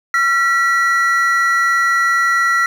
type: tone pair together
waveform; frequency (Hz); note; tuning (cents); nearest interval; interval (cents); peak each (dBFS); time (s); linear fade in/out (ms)
triangle; 1361 / 1938.4; F6 / B6; -45 / -33; tritone; 612; -13; 0.14-2.66; 2
effects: 7-bit